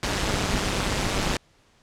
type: noise with amplitude modulation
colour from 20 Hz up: pink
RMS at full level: -21 dBFS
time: 0.03-1.37 s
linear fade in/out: 2 ms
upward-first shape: sine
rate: 203 Hz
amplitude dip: 85%
effects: pink hiss -60 dBFS RMS until 1.82 s + low-pass 7000 Hz 12 dB/octave